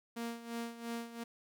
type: tone with tremolo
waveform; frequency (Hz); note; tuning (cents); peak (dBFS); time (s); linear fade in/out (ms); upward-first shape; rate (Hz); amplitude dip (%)
sawtooth; 233.1; A#3; 0; -33; 0.16-1.24; 10; sine; 2.9; 75
effects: none